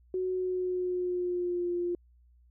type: tone with pitch glide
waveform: sine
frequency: 370 to 350.6 Hz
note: F#4 to F4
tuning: 0 to +7 cents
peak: -28 dBFS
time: 0.14-1.95 s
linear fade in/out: 2 ms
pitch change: -93 cents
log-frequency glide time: 0.32-1.71 s
effects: added 60 Hz sine -58 dBFS peak until 2.5 s